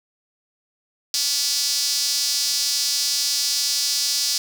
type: tone with high-pass filter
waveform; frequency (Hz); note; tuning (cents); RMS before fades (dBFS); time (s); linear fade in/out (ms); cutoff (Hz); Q
sawtooth; 284.5; C#4; +45; -22; 1.14-4.38; 2; 5000; 3.5
effects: none

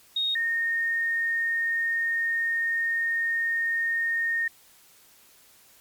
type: tone pair in turn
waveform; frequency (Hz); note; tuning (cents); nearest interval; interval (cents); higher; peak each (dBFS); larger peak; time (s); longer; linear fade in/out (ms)
sine; 3729 / 1841; A#7 / A#6; 0 / -22; octave; 1222; first; -23; neither; 0.16-0.35 / 0.35-4.48; second; 5
effects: white hiss -56 dBFS RMS until 5.8 s + MP3 96 kbps

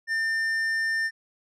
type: tone with tanh clipping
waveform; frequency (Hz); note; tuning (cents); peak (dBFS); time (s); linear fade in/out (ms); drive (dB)
triangle; 1800; A6; +39; -25; 0.07-1.11; 50; 12
effects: none

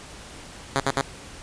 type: tone bursts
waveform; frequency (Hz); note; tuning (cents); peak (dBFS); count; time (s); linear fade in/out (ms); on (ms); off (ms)
5% pulse; 136.7; C#3; -24; -9; 3; 0.76-1.011; 0; 39; 67
effects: pink hiss -42 dBFS RMS until 1.42 s + resampled to 22050 Hz

